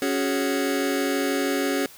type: chord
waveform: sawtooth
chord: C# suspended fourth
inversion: none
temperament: just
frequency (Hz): 277.2 / 369.6 / 415.8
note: C#4 / F#4 / G#4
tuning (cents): 0 / -2 / +2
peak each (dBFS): -20 / -24 / -24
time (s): 0.02-1.86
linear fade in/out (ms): 2
effects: white hiss -47 dBFS RMS until 1.97 s